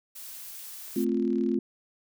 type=noise; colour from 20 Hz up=blue; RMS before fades=-42 dBFS; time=0.15-1.05 s; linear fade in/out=10 ms
type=click train; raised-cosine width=0.2 ms; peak=-36 dBFS; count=26; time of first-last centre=0.88-1.543 s; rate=37.7 Hz
type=chord; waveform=sine; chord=F major; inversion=first; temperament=equal; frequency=220 / 261.6 / 349.2 Hz; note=A3 / C4 / F4; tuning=0 / 0 / 0 cents; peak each=-28 dBFS; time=0.96-1.59 s; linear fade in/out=5 ms
effects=none